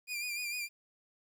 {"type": "tone with vibrato", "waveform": "sawtooth", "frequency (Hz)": 2414, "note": "D7", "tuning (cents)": 47, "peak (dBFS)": -32, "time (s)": [0.07, 0.69], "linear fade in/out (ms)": 50, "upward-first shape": "sine", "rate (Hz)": 6.6, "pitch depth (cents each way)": 49, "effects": ["11-bit"]}